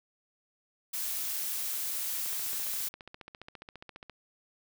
blue noise, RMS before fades -34 dBFS, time 0.93-2.89 s, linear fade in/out 10 ms
click train, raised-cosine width 0.3 ms, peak -29 dBFS, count 28, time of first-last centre 2.26-4.097 s, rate 14.7 Hz
effects none

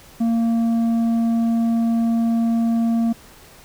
sine tone with tanh clipping, 230 Hz, A#3, 23 cents flat, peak -17 dBFS, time 0.2-3.13 s, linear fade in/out 10 ms, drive 6 dB, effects pink hiss -46 dBFS RMS until 3.64 s

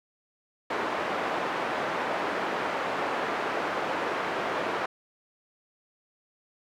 pink band-pass noise, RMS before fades -30 dBFS, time 0.7-4.86 s, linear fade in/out 5 ms, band 430 to 1700 Hz, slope 12 dB/octave, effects none

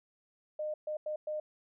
sine tone bursts at uneven times, 610 Hz, D#5, 34 cents flat, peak -33 dBFS, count 4, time 0.59-0.74 / 0.87-0.97 / 1.06-1.16 / 1.27-1.4 s, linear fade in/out 5 ms, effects none

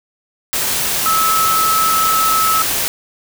sine tone in noise, 1300 Hz, E6, 24 cents flat, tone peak -13 dBFS, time 1.06-2.62 s, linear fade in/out 0 ms, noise white, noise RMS -18 dBFS, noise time 0.53-2.88 s, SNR +2 dB, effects none

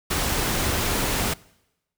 pink noise, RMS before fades -24 dBFS, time 0.1-1.34 s, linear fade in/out 10 ms, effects noise-tail reverb RT60 0.9 s tail -23 dB re dry

